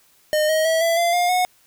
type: tone with pitch steps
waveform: square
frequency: 611 / 629.3 / 648.1 / 667.5 / 687.4 / 708 / 729.1 Hz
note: D#5 / D#5 / E5 / E5 / F5 / F5 / F#5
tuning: -32 / +19 / -30 / +22 / -28 / +23 / -26 cents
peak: -17 dBFS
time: 0.33-1.45 s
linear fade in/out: 0 ms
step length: 160 ms
effects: white hiss -57 dBFS RMS until 1.66 s